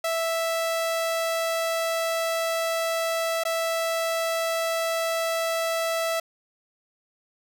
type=tone with dropouts; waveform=sawtooth; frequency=659 Hz; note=E5; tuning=1 cent flat; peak=-20 dBFS; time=0.04-6.2 s; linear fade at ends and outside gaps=5 ms; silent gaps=3.437-3.451 s; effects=none